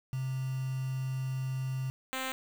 sine / 5% pulse tone pair in turn, 131.3 / 261.7 Hz, C3 / C4, +6 / 0 cents, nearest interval octave, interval 1194 cents, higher second, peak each -31 / -22 dBFS, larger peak second, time 0.13-1.9 / 2.13-2.32 s, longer first, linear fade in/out 0 ms, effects 8-bit

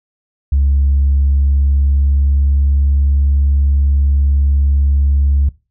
sine tone with pitch glide, 69.4 to 70.08 Hz, C#2 to C#2, +3 to +19 cents, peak -8 dBFS, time 0.52-5.49 s, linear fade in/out 5 ms, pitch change +16 cents, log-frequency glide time 1.12-2.82 s, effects noise-tail reverb RT60 0.3 s tail -21 dB re dry + tanh soft clip ceiling -6 dBFS

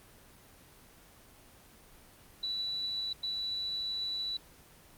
sine tone bursts at uneven times, 3951 Hz, B7, in tune, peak -31 dBFS, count 2, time 2.43-3.13 / 3.23-4.37 s, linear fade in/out 5 ms, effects pink hiss -57 dBFS RMS until 4.97 s + Opus 24 kbps

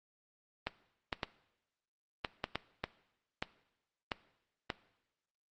clicks, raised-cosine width 0.3 ms, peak -17 dBFS, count 10, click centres 0.67 / 1.128 / 1.232 / 2.248 / 2.441 / 2.556 / 2.84 / 3.425 / 4.118 / 4.702 s, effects noise-tail reverb RT60 0.9 s tail -18 dB re dry + Opus 24 kbps

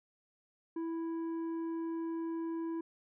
triangle tone with tanh clipping, 329.6 Hz, E4, in tune, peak -36 dBFS, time 0.76-2.81 s, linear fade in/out 5 ms, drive 11 dB, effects none

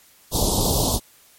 pink band-stop noise, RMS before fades -20 dBFS, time 0.31-1 s, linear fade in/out 50 ms, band 1000 to 3500 Hz, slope 48 dB/octave, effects white hiss -53 dBFS RMS until 1.38 s + MP3 64 kbps

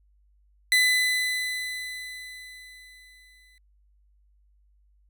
30% pulse tone with exponential decay, 2005 Hz, B6, 26 cents sharp, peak -14 dBFS, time 0.72-3.58 s, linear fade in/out 1 ms, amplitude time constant 620 ms, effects added 50 Hz sine -59 dBFS peak until 5.09 s

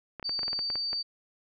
clicks, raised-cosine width 0.5 ms, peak -24 dBFS, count 11, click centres 0.197 / 0.228 / 0.294 / 0.392 / 0.432 / 0.481 / 0.531 / 0.591 / 0.702 / 0.756 / 0.931 s
sine tone, 4611 Hz, D8, 33 cents flat, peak -29 dBFS, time 0.24-1.03 s, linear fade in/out 20 ms
effects none

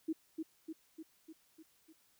sine tone with echo, 319.3 Hz, D#4, 45 cents sharp, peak -32 dBFS, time 0.08-0.13 s, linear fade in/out 10 ms, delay 300 ms, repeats 6, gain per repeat -4 dB, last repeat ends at 1.93 s, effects white hiss -71 dBFS RMS until 2.19 s

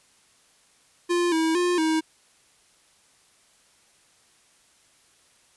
square tone with pitch steps, 349.3 / 322.3 / 354.4 / 317.7 Hz, F4 / E4 / F4 / D#4, 0 / -39 / +25 / +36 cents, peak -21 dBFS, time 1.09-2.01 s, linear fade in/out 20 ms, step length 230 ms, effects white hiss -60 dBFS RMS until 5.56 s + resampled to 24000 Hz

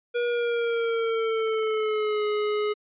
square tone with pitch glide, 480 to 420.3 Hz, B4 to G#4, -49 to +21 cents, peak -24 dBFS, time 0.14-2.74 s, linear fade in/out 20 ms, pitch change -230 cents, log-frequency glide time 0.26-2.25 s, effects resampled to 8000 Hz

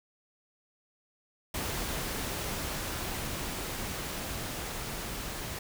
pink noise with level ramp, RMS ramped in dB -34 to -38 dBFS, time 1.54-5.59 s, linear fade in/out 5 ms, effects none

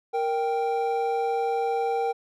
triangle tone pair together, 466.2 / 784 Hz, A#4 / G5, 0 / 0 cents, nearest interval major sixth, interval 900 cents, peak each -24 dBFS, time 0.13-2.13 s, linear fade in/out 20 ms, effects none

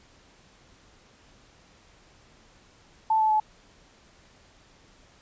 sine tone with pitch steps, 880 / 869.9 / 859.9 Hz, A5 / A5 / A5, 0 / -20 / -40 cents, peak -19 dBFS, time 3.1-3.4 s, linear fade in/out 5 ms, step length 100 ms, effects pink hiss -57 dBFS RMS until 5.21 s + resampled to 16000 Hz

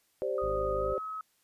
sine chord, G suspended fourth, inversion none, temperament just, 392 / 522.7 / 588 Hz, G4 / C5 / D5, 0 / -2 / +2 cents, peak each -34 / -32 / -35 dBFS, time 0.22-0.98 s, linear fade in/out 0 ms
sine tone with pitch glide, 1242 to 1280.6 Hz, D#6 to D#6, -3 to +49 cents, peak -35 dBFS, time 0.38-1.21 s, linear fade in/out 2 ms, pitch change +52 cents, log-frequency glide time 0.75-0.93 s
harmonic tone, 51.91 Hz, G#1, in tune, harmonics 1 / 2 / 3 / 4 / 5 / 6 / 7, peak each -38 / -45 / -48 / -54 / -54 / -56 / -54 dBFS, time 0.42-0.94 s, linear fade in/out 5 ms
effects white hiss -71 dBFS RMS until 1.43 s + resampled to 32000 Hz

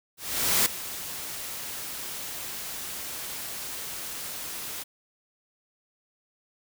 white noise with ADSR envelope, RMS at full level -21 dBFS, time 0.17-4.84 s, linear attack 490 ms, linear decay 3 ms, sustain -15 dB, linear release 19 ms, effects none

